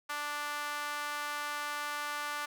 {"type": "tone with high-pass filter", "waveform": "sawtooth", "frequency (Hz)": 293.7, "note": "D4", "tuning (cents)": 0, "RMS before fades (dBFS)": -37, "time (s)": [0.09, 2.46], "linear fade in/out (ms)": 10, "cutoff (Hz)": 1200, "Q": 2.1, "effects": []}